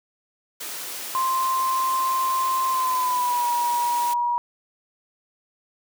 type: high-pass noise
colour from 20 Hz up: white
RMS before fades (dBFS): -33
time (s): 0.6-4.14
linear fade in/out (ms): 10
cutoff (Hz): 270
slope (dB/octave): 12
type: tone with pitch glide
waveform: sine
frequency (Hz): 1046.5 to 959.6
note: C6 to A#5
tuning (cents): 0 to +50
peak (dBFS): -20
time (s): 1.15-4.38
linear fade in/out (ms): 0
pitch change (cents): -150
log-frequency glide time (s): 2.7-3.49
effects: none